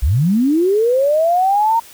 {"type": "linear sweep", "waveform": "sine", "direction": "up", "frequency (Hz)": [51.91, 932.3], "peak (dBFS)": -11, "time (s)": [0.02, 1.8], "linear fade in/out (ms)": 10, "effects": ["white hiss -41 dBFS RMS until 1.93 s"]}